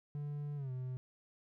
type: tone with pitch glide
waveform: triangle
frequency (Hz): 146 to 127.84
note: D3 to C3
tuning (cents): -10 to -40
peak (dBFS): -36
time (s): 0.15-0.97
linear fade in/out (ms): 0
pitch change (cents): -230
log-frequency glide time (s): 0.56-0.71
effects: none